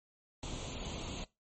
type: noise with comb filter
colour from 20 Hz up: pink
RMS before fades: -41 dBFS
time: 0.43-1.24 s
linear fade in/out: 0 ms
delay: 0.29 ms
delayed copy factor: +0.7
effects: noise-tail reverb RT60 0.2 s tail -19 dB re dry + MP3 32 kbps